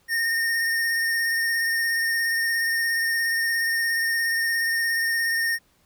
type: tone with vibrato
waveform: square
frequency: 1835 Hz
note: A#6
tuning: 28 cents flat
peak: -22 dBFS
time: 0.08-5.59 s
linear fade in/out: 50 ms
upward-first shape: sine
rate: 17 Hz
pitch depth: 20 cents each way
effects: pink hiss -63 dBFS RMS until 5.85 s